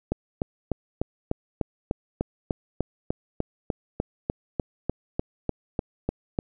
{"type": "click train", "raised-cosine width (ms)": 2, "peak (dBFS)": -11, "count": 22, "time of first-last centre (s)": [0.12, 6.389], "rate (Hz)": 3.35, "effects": []}